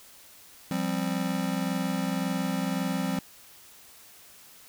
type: chord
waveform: square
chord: F suspended second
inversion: none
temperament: just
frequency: 174.61 / 196.44 / 261.9 Hz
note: F3 / G3 / C4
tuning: 0 / +4 / +2 cents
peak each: -32 dBFS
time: 0.71-3.19 s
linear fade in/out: 2 ms
effects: white hiss -52 dBFS RMS until 4.68 s